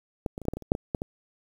clicks, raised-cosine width 2 ms, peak -14 / -21 / -26 / -28 / -8 / -20 / -21 / -30 / -6 / -18 / -13 / -18 dBFS, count 12, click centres 0.262 / 0.379 / 0.417 / 0.453 / 0.484 / 0.536 / 0.57 / 0.623 / 0.719 / 0.751 / 0.948 / 1.019 s, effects 8-bit

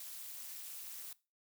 blue noise with amplitude modulation, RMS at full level -43 dBFS, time 0-1.13 s, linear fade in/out 2 ms, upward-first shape sine, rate 286 Hz, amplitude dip 100%, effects noise-tail reverb RT60 0.3 s tail -20 dB re dry

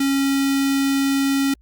square tone with notch filter, 274.7 Hz, C#4, 16 cents flat, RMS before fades -19 dBFS, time 0-1.54 s, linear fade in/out 5 ms, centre 670 Hz, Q 0.61, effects added 58 Hz sine -50 dBFS peak until 1.61 s + Opus 48 kbps

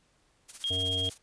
blue noise with tremolo, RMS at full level -39 dBFS, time 0.48-1.18 s, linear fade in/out 20 ms, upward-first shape sine, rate 16 Hz, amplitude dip 80%
sine tone, 3247 Hz, G#7, 40 cents flat, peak -28 dBFS, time 0.64-1.09 s, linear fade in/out 0 ms
harmonic tone, 92.7 Hz, F#2, 4 cents sharp, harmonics 1 / 3 / 5 / 7 / 8, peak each -34 / -41 / -40 / -44 / -53 dBFS, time 0.7-1.1 s, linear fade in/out 10 ms
effects pink hiss -68 dBFS RMS until 1.22 s + resampled to 22050 Hz

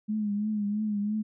sine tone with vibrato, 209.4 Hz, G#3, 15 cents sharp, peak -26 dBFS, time 0.08-1.23 s, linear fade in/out 20 ms, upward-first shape triangle, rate 3 Hz, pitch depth 65 cents each way, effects none

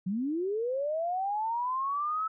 sine linear sweep, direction up, 175 to 1311 Hz, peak -28 dBFS, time 0.06-2.28 s, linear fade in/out 10 ms, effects none

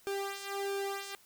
sawtooth tone with flanger, 396.3 Hz, G4, 19 cents sharp, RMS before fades -37 dBFS, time 0.07-1.15 s, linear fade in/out 0 ms, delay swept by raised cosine 1.5 to 2.46 ms, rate 1.5 Hz, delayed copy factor -0.85, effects white hiss -62 dBFS RMS until 1.25 s

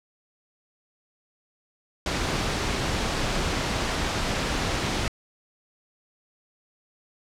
pink noise, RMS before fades -26 dBFS, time 2.06-5.08 s, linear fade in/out 2 ms, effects low-pass 6000 Hz 12 dB/octave

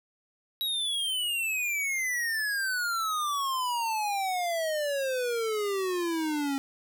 square exponential sweep, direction down, 3868 to 271.1 Hz, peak -28 dBFS, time 0.61-6.58 s, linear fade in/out 0 ms, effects 11-bit

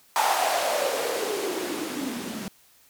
blue noise with band-pass filter sweep, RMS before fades -27 dBFS, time 0.16-2.48 s, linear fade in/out 0 ms, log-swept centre 860 to 200 Hz, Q 5.7, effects white hiss -58 dBFS RMS until 2.89 s

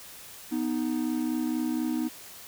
triangle tone pair together, 246.9 / 311.1 Hz, B3 / D#4, 0 / 0 cents, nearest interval major third, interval 400 cents, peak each -27 dBFS, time 0.51-2.09 s, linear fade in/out 20 ms, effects white hiss -46 dBFS RMS until 2.47 s

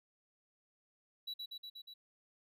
triangle tone with echo, 3924 Hz, B7, 12 cents flat, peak -38 dBFS, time 1.27-1.34 s, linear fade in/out 10 ms, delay 120 ms, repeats 5, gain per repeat -2 dB, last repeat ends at 1.94 s, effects none

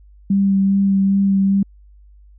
sine tone with vibrato, 196 Hz, G3, in tune, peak -12 dBFS, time 0.3-1.63 s, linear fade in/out 5 ms, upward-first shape sine, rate 2.5 Hz, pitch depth 14 cents each way, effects added 50 Hz sine -43 dBFS peak until 2.38 s

